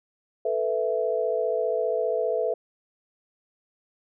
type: chord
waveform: sine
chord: A suspended second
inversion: none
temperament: just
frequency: 440 / 495 / 660 Hz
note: A4 / B4 / E5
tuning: 0 / +4 / +2 cents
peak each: -27 dBFS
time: 0.45-2.54 s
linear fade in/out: 5 ms
effects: none